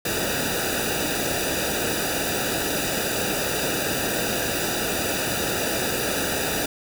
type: noise with comb filter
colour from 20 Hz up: pink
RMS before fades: -25 dBFS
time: 0.05-6.66 s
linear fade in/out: 5 ms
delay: 0.93 ms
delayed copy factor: -0.9
effects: none

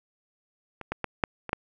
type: clicks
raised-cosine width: 0.5 ms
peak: -23 / -14 / -13 / -7 / -20 / -9 dBFS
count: 6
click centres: 0.813 / 0.92 / 1.043 / 1.238 / 1.493 / 1.531 s
effects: none

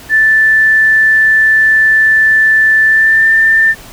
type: tone with pitch glide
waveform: sine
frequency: 1760 to 1787.7 Hz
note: A6 to A6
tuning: 0 to +27 cents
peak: -5 dBFS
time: 0.09-3.75 s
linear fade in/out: 50 ms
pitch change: +27 cents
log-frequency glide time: 2.85-3.28 s
effects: pink hiss -34 dBFS RMS until 3.92 s

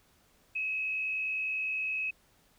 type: tone with frequency modulation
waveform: sine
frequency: 2565 Hz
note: E7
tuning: 48 cents flat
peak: -30 dBFS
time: 0.55-2.11 s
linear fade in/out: 10 ms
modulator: 69.7 Hz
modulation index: 0.66
effects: pink hiss -66 dBFS RMS until 2.58 s

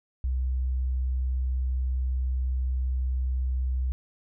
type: tone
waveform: sine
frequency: 63.9 Hz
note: C2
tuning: 40 cents flat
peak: -24 dBFS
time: 0.24-3.92 s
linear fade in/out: 0 ms
effects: none

